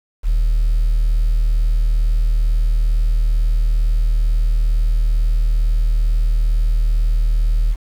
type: tone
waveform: sine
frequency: 38.89 Hz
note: D#1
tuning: in tune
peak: -10 dBFS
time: 0.23-7.76 s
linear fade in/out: 50 ms
effects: tanh soft clip ceiling -11 dBFS + 7-bit